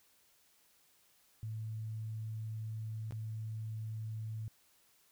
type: tone with dropouts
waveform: sine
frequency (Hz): 110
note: A2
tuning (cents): 0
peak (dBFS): -38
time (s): 1.43-4.48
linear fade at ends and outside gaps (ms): 0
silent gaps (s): 3.109-3.123
effects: white hiss -69 dBFS RMS until 5.11 s